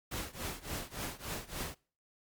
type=noise with tremolo; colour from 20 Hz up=pink; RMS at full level=-37 dBFS; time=0.11-1.75 s; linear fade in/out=10 ms; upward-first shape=triangle; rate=3.5 Hz; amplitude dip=95%; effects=noise-tail reverb RT60 0.4 s tail -23 dB re dry + Opus 48 kbps